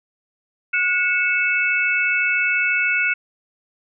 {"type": "tone cluster", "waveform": "sine", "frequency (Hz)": [1451, 2217, 2624], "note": ["F#6", "C#7", "E7"], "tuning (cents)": [-34, 0, -9], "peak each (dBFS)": -21, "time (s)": [0.73, 3.14], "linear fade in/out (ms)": 10, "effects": []}